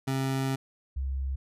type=tone pair in turn; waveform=25% pulse / sine; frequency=133.9 / 66.95 Hz; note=C3 / C2; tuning=+40 / +40 cents; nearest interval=octave; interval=1200 cents; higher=first; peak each=-23 / -28 dBFS; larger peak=first; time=0.07-0.56 / 0.96-1.36 s; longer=first; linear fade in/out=10 ms; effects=resampled to 32000 Hz

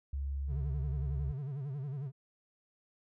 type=tone; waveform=sine; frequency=69.2 Hz; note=C#2; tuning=2 cents flat; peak=-33 dBFS; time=0.13-1.32 s; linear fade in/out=5 ms
type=tone with vibrato; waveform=triangle; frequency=138.59 Hz; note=C#3; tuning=in tune; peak=-34 dBFS; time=0.47-2.12 s; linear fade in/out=50 ms; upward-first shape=sine; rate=11 Hz; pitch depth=130 cents each way
effects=none

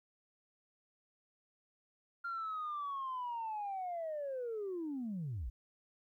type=linear sweep; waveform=sine; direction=down; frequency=1396.9 to 46.25 Hz; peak=-36 dBFS; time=2.24-5.5 s; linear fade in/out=10 ms; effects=tanh soft clip ceiling -34 dBFS + 13-bit

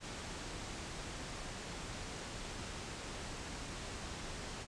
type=low-pass noise; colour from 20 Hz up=pink; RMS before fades=-45 dBFS; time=0-4.67 s; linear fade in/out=50 ms; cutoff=8700 Hz; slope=48 dB/octave; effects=none

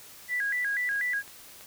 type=tone with vibrato; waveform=sine; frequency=1800 Hz; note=A6; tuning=39 cents sharp; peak=-26 dBFS; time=0.28-1.23 s; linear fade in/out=50 ms; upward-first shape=square; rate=4.1 Hz; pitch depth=160 cents each way
type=clicks; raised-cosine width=0.3 ms; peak=-33 dBFS; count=4; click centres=0.915 / 0.959 / 1.278 / 1.61 s
effects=white hiss -49 dBFS RMS until 1.66 s

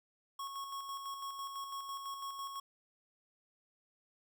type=tone with tremolo; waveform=square; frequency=1100 Hz; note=C#6; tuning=14 cents flat; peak=-40 dBFS; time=0.39-2.6 s; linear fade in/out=5 ms; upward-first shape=square; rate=6 Hz; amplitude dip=40%; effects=none

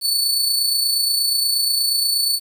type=tone with amplitude modulation; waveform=sawtooth; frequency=4467 Hz; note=C#8; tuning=12 cents sharp; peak=-12 dBFS; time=0.01-2.4 s; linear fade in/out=50 ms; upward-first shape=sine; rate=28.4 Hz; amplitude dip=40%; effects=8-bit

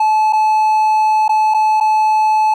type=tone with dropouts; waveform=triangle; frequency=864 Hz; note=A5; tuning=32 cents flat; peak=-8 dBFS; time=0-2.54 s; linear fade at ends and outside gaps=5 ms; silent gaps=0.326-0.331 / 1.281-1.292 / 1.54-1.544 / 1.802-1.808 s; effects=none

